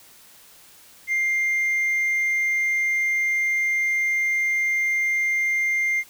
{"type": "tone with tanh clipping", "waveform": "sine", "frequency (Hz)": 2100, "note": "C7", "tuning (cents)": 6, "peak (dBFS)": -20, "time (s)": [1.07, 6.04], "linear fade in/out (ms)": 50, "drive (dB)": 1, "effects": ["white hiss -50 dBFS RMS until 6.09 s"]}